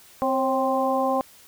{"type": "harmonic tone with a mistuned harmonic", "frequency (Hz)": 261.6, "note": "C4", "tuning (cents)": 0, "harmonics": [1, 2, 3, 4], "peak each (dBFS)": [-27, -24, -25, -27], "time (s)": [0.22, 1.21], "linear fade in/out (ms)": 0, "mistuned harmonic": 2, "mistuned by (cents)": 48, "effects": ["white hiss -51 dBFS RMS until 1.47 s"]}